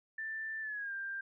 sine tone with pitch glide, 1772 to 1587.8 Hz, A6 to G6, +12 to +22 cents, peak -37 dBFS, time 0.18-1.21 s, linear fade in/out 5 ms, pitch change -190 cents, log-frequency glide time 0.61-0.93 s, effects none

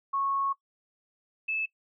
sine tone pair in turn, 1100 / 2616 Hz, C#6 / E7, -14 / -14 cents, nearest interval octave + minor third, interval 1500 cents, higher second, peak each -26 / -27 dBFS, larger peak first, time 0.13-0.53 / 1.48-1.66 s, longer first, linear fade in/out 10 ms, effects noise-tail reverb RT60 0.1 s tail -18 dB re dry

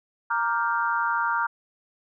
sine chord, G minor seventh, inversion first, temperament equal, 932.3 / 1174.7 / 1396.9 / 1568 Hz, Bb5 / D6 / F6 / G6, 0 / 0 / 0 / 0 cents, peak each -26 / -29 / -26 / -32 dBFS, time 0.3-1.47 s, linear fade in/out 10 ms, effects none

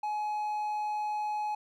triangle tone, 844 Hz, G#5, 28 cents sharp, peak -28 dBFS, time 0.03-1.55 s, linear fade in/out 5 ms, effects none

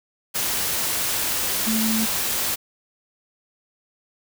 sine tone in noise, 221.4 Hz, A3, 11 cents sharp, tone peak -21 dBFS, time 1.66-2.06 s, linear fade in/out 20 ms, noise white, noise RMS -24 dBFS, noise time 0.34-2.56 s, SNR 0 dB, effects none

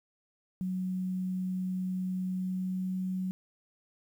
sine tone with pitch glide, 185 to 186.07 Hz, F#3 to F#3, 0 to +10 cents, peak -30 dBFS, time 0.61-3.31 s, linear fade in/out 0 ms, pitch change +10 cents, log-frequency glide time 2.26-2.96 s, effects 10-bit

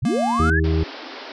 sine linear sweep, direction up, 80.6 to 1760 Hz, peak -19 dBFS, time 0.02-0.6 s, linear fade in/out 10 ms
square tone, 234.8 Hz, A#3, 13 cents sharp, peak -23 dBFS, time 0.05-0.5 s, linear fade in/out 2 ms
harmonic tone, 80.4 Hz, E2, 43 cents flat, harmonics 1 / 2 / 4 / 5, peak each -18 / -24 / -25 / -25 dBFS, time 0.39-0.84 s, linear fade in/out 10 ms
pink band-pass noise, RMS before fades -36 dBFS, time 0.64-1.32 s, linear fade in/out 2 ms, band 250 to 5300 Hz, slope 96 dB/octave
effects resampled to 22050 Hz

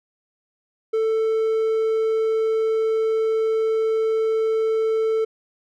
triangle tone, 443 Hz, A4, 12 cents sharp, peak -16 dBFS, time 0.93-5.25 s, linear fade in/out 10 ms, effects none

